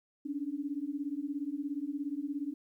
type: beating tone pair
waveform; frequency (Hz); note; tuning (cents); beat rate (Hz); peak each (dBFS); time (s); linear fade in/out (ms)
sine; 277.2 / 294.2; C#4 / D4; 0 / +3; 17; -37 / -36; 0.25-2.54; 10
effects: 12-bit